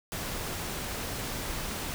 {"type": "noise", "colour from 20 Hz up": "pink", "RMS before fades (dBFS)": -35, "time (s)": [0.12, 1.94], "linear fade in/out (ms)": 0, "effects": []}